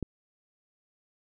click, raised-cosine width 3 ms, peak -19 dBFS, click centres 0.027 s, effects none

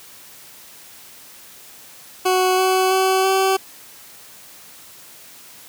20% pulse tone with pitch steps, 370.6 / 374.7 / 378.8 / 383 Hz, F#4 / F#4 / F#4 / G4, +3 / +22 / +41 / -40 cents, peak -10 dBFS, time 2.25-3.57 s, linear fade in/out 10 ms, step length 330 ms, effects white hiss -43 dBFS RMS until 5.68 s + high-pass 80 Hz 12 dB/octave

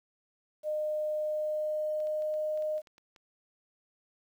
sine tone with pitch glide, 610 to 614.6 Hz, D#5 to D#5, -34 to -21 cents, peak -29 dBFS, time 0.63-2.82 s, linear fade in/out 50 ms, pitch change +13 cents, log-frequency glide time 1.14-2.56 s
clicks, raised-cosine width 0.2 ms, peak -39 dBFS, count 10, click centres 2.003 / 2.071 / 2.222 / 2.34 / 2.575 / 2.623 / 2.78 / 2.872 / 2.981 / 3.162 s
effects 10-bit

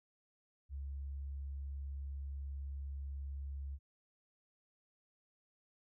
sine tone, 69.3 Hz, C#2, in tune, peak -40 dBFS, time 0.69-3.79 s, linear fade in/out 50 ms, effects none

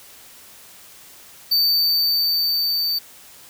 square tone with level ramp, 4581 Hz, D8, 44 cents flat, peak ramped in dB -15 to -20 dBFS, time 1.51-2.99 s, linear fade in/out 10 ms, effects white hiss -45 dBFS RMS until 3.49 s

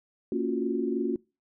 sine chord, Gb major seventh, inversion first, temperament just, 231.2 / 277.5 / 346.9 / 370 Hz, Bb3 / Db4 / F4 / Gb4, -14 / +2 / -12 / 0 cents, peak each -31 dBFS, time 0.32-1.16 s, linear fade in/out 2 ms, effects noise-tail reverb RT60 0.3 s tail -24 dB re dry

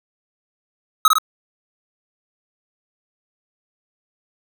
square tone with echo, 1276 Hz, D#6, 43 cents sharp, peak -9 dBFS, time 1.05-1.08 s, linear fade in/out 2 ms, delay 52 ms, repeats 2, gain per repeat -3 dB, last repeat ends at 1.184 s, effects none

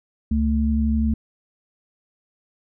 sine tone pair together, 70.1 / 221.8 Hz, C#2 / A3, +20 / +14 cents, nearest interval octave + minor sixth, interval 1994 cents, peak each -20 dBFS, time 0.31-1.14 s, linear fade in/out 5 ms, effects none

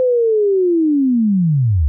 sine linear sweep, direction down, 517 to 65.41 Hz, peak -11 dBFS, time 0-1.88 s, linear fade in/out 0 ms, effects none

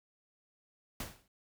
pink noise with exponential decay, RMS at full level -37 dBFS, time 1-1.28 s, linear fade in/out 2 ms, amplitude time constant 59 ms, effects none

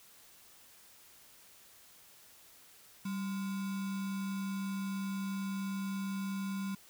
sine tone with sample-and-hold, 194.5 Hz, G3, 13 cents flat, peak -34 dBFS, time 3.05-6.75 s, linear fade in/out 5 ms, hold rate 1225 Hz, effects white hiss -59 dBFS RMS until 6.89 s

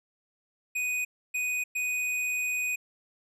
square tone bursts at uneven times, 2489 Hz, D#7, in tune, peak -28 dBFS, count 3, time 0.75-1.05 / 1.34-1.64 / 1.75-2.76 s, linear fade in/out 10 ms, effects low-pass 12000 Hz 12 dB/octave

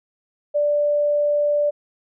sine tone, 587 Hz, D5, 1 cent flat, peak -16 dBFS, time 0.54-1.71 s, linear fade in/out 20 ms, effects none

